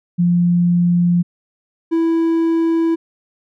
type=tone pair in turn; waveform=sine / triangle; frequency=174.61 / 329.6 Hz; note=F3 / E4; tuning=0 / 0 cents; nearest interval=major seventh; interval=1100 cents; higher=second; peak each=-11 dBFS; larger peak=neither; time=0.18-1.23 / 1.91-2.96 s; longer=neither; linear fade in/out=20 ms; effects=none